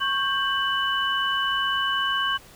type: tone cluster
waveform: sine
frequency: 1101 / 1579 / 2981 Hz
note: C#6 / G6 / F#7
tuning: -12 / +12 / +12 cents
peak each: -26 dBFS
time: 0-2.38 s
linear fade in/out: 20 ms
effects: pink hiss -49 dBFS RMS until 2.55 s